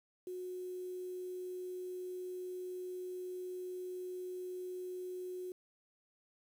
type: tone with quantisation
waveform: sine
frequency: 364.8 Hz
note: F#4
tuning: 24 cents flat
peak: -40 dBFS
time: 0.27-5.52 s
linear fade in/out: 2 ms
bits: 10
effects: none